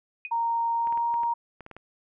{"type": "tone with exponential decay", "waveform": "sine", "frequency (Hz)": 2489, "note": "D#7", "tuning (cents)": 0, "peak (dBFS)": -28, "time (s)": [0.25, 0.32], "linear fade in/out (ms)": 1, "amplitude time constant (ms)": 15}
{"type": "tone with pitch glide", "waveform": "sine", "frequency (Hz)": [928, 937.7], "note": ["A#5", "A#5"], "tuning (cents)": [-8, 10], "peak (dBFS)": -23, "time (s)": [0.31, 1.34], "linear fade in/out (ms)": 10, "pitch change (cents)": 18, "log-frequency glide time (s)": [0.73, 1.08]}
{"type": "clicks", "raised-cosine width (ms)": 0.5, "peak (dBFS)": -28, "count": 9, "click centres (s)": [0.872, 0.925, 0.975, 1.141, 1.234, 1.607, 1.664, 1.713, 1.766]}
{"effects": []}